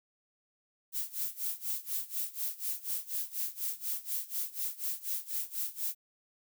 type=noise with tremolo; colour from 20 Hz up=violet; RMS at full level=-33 dBFS; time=0.92-5.95 s; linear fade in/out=50 ms; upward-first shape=sine; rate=4.1 Hz; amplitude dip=90%; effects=none